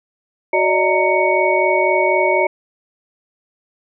sine tone cluster, 371.1 / 580 / 624 / 921 / 2232 Hz, F#4 / D5 / D#5 / A#5 / C#7, +5 / -22 / +5 / -21 / +11 cents, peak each -19 dBFS, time 0.53-2.47 s, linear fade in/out 5 ms, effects none

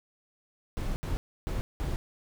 brown noise bursts at uneven times, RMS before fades -31 dBFS, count 4, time 0.77-0.96 / 1.03-1.17 / 1.47-1.61 / 1.8-1.96 s, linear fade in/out 0 ms, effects none

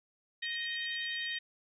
harmonic tone, 622.3 Hz, D#5, in tune, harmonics 3 / 4 / 5 / 6 / 7, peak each -37 / -44 / -41 / -41 / -51 dBFS, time 0.42-1.39 s, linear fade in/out 10 ms, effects none

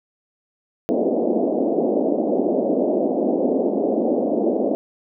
pink band-pass noise, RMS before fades -20 dBFS, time 0.89-4.75 s, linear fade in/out 0 ms, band 220 to 670 Hz, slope 48 dB/octave, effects none

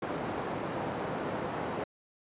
white band-pass noise, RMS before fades -35 dBFS, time 0.02-1.84 s, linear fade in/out 5 ms, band 120 to 780 Hz, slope 12 dB/octave, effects resampled to 8000 Hz

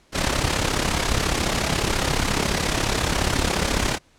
pink noise with amplitude modulation, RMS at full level -19 dBFS, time 0.12-3.99 s, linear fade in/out 50 ms, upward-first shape sine, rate 34.3 Hz, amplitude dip 65%, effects pink hiss -58 dBFS RMS until 4.18 s + low-pass 8000 Hz 12 dB/octave

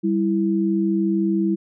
sine tone pair together, 195.98 / 329.6 Hz, G3 / E4, 0 / 0 cents, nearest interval major sixth, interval 900 cents, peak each -20 dBFS, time 0.03-1.56 s, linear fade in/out 20 ms, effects none

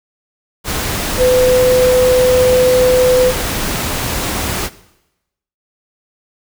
sine tone in noise, 505 Hz, B4, 39 cents sharp, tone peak -8 dBFS, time 1.17-3.33 s, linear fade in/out 50 ms, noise pink, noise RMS -19 dBFS, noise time 0.64-4.7 s, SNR +8 dB, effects noise-tail reverb RT60 0.9 s tail -18 dB re dry

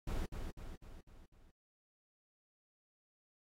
brown noise with echo, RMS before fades -37 dBFS, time 0.07-0.26 s, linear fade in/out 5 ms, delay 250 ms, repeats 5, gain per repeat -5 dB, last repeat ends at 1.51 s, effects AAC 48 kbps

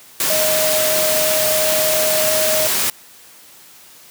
sine tone in noise, 623 Hz, D#5, 2 cents sharp, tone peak -18 dBFS, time 0.3-2.67 s, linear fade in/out 2 ms, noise white, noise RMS -18 dBFS, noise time 0.2-2.9 s, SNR -3 dB, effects white hiss -44 dBFS RMS until 4.1 s + high-pass 100 Hz 12 dB/octave

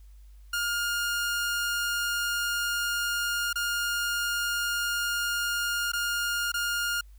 sawtooth tone with dropouts, 1415 Hz, F6, 22 cents sharp, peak -23 dBFS, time 0.53-7.01 s, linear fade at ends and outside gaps 5 ms, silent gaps 3.53-3.556 / 5.919-5.933 / 6.519-6.54 s, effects added 50 Hz sine -47 dBFS peak until 7.18 s + white hiss -68 dBFS RMS until 7.18 s

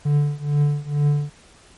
triangle tone with tremolo, 146.2 Hz, D3, 7 cents flat, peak -11 dBFS, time 0.05-1.3 s, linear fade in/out 10 ms, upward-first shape triangle, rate 2.2 Hz, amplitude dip 95%, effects pink hiss -50 dBFS RMS until 1.77 s + MP3 48 kbps

